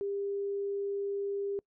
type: tone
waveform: sine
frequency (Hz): 400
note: G4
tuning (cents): +35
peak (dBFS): -31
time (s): 0.01-1.59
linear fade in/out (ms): 0
effects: noise-tail reverb RT60 0.1 s tail -26 dB re dry